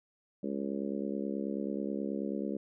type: harmonic tone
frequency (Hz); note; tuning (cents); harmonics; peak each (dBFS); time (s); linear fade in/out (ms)
69.3; C#2; 0; 3 / 4 / 5 / 6 / 7 / 8; -36 / -38 / -40 / -42 / -43 / -44; 0.43-2.57; 5
effects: none